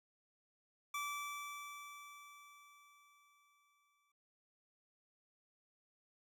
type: tone with exponential decay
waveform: 25% pulse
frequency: 1160 Hz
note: D6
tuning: 22 cents flat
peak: -35 dBFS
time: 0.94-4.12 s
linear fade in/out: 5 ms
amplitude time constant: 690 ms
effects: none